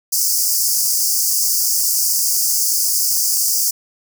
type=high-pass noise; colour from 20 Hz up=pink; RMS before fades=-17 dBFS; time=0.12-3.71 s; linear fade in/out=10 ms; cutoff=4800 Hz; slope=96 dB/octave; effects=none